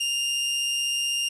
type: tone with amplitude modulation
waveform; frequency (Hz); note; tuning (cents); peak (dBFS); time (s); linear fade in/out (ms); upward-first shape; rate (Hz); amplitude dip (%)
sawtooth; 2806; F7; +8; -19; 0-1.29; 10; sine; 136; 30
effects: resampled to 24000 Hz + 9-bit